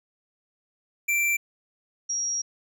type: tone pair in turn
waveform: square / sine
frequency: 2349 / 5662 Hz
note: D7 / F8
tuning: 0 / +23 cents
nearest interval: octave + minor third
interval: 1523 cents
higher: second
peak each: -22 / -25 dBFS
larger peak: first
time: 1.08-1.37 / 2.09-2.42 s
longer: second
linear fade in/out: 10 ms
effects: none